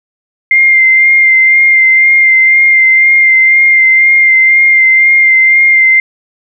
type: tone with vibrato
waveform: sine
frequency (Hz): 2100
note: C7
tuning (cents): +6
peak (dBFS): -3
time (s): 0.51-6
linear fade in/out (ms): 2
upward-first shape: sine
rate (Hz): 2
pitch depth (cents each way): 21
effects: none